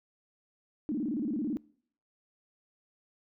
sine tone with vibrato, 261.6 Hz, C4, in tune, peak -29 dBFS, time 0.89-1.57 s, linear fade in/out 0 ms, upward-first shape square, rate 18 Hz, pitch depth 260 cents each way, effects noise-tail reverb RT60 0.6 s tail -24 dB re dry

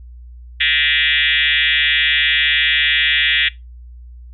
sine tone with frequency modulation, 2637 Hz, E7, in tune, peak -12 dBFS, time 0.6-3.49 s, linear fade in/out 10 ms, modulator 147 Hz, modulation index 6.2, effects noise-tail reverb RT60 0.2 s tail -21 dB re dry + added 60 Hz sine -34 dBFS peak until 4.33 s

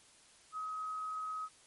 sine tone, 1268 Hz, D#6, 32 cents sharp, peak -37 dBFS, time 0.52-1.49 s, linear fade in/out 50 ms, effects white hiss -62 dBFS RMS until 1.66 s + MP3 48 kbps

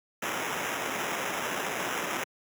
white noise with sample-and-hold, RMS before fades -32 dBFS, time 0.22-2.24 s, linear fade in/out 5 ms, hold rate 4410 Hz, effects high-pass 200 Hz 12 dB/octave

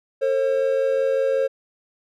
triangle tone pair together, 451.2 / 536.6 Hz, A4 / C5, +44 / +44 cents, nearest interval minor third, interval 300 cents, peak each -22 / -17 dBFS, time 0.21-1.48 s, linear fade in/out 20 ms, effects none

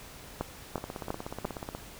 two click trains, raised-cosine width 1 ms, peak -22 / -16 dBFS, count 17 / 4, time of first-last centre 0.78-1.75 / 0.41-1.452 s, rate 16.5 / 2.88 Hz, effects pink hiss -48 dBFS RMS until 1.99 s

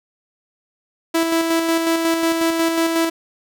sawtooth tone with tremolo, 329.6 Hz, E4, in tune, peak -11 dBFS, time 1.14-3.1 s, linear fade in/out 10 ms, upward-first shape square, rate 5.5 Hz, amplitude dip 35%, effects none

